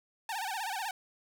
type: tone with vibrato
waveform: sawtooth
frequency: 830.6 Hz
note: G#5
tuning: in tune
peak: -30 dBFS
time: 0.29-0.91 s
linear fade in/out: 2 ms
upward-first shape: sine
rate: 16 Hz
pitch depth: 190 cents each way
effects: none